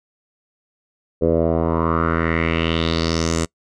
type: tone with low-pass filter sweep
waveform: 10% pulse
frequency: 82.3 Hz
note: E2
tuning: 2 cents flat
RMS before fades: -19 dBFS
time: 1.21-3.46 s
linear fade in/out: 20 ms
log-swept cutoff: 480 to 7900 Hz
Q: 3.9
effects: noise-tail reverb RT60 0.1 s tail -25 dB re dry